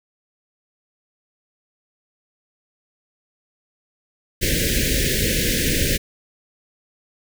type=band-stop noise; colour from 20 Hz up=pink; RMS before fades=-20 dBFS; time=4.41-5.98 s; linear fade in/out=20 ms; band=570 to 1600 Hz; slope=96 dB/octave; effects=none